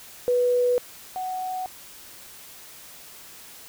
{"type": "tone pair in turn", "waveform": "sine", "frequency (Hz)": [491.7, 743], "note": ["B4", "F#5"], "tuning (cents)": [-8, 7], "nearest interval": "perfect fifth", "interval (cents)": 715, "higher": "second", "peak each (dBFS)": [-18, -27], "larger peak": "first", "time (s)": [[0.28, 0.78], [1.16, 1.66]], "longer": "neither", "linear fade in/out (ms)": 0, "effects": ["white hiss -45 dBFS RMS until 3.68 s"]}